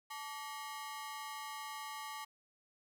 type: ring-modulated tone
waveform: sawtooth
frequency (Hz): 1013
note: B5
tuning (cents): +44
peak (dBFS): -36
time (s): 0.1-2.25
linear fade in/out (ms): 10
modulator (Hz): 141
effects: 13-bit